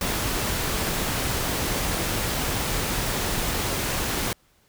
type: noise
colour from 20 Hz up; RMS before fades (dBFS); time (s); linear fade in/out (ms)
pink; -26; 0.01-4.33; 2
effects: pink hiss -62 dBFS RMS until 4.68 s